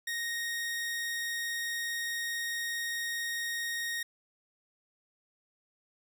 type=tone; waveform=sawtooth; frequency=1864.7 Hz; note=A#6; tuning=in tune; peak=-29 dBFS; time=0.07-4.03 s; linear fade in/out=5 ms; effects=none